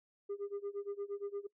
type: tone with tremolo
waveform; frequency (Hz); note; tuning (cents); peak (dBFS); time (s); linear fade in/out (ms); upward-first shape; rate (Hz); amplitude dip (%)
sine; 403.6; G#4; -49; -33; 0.29-1.47; 10; sine; 8.6; 95
effects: noise-tail reverb RT60 0.1 s tail -21 dB re dry + tanh soft clip ceiling -35 dBFS